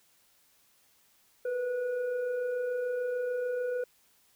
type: tone with frequency modulation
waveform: sine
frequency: 496.4 Hz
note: B4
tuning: 9 cents sharp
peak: -29 dBFS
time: 1.45-3.84 s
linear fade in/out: 5 ms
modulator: 966 Hz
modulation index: 0.41
effects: white hiss -66 dBFS RMS until 4.35 s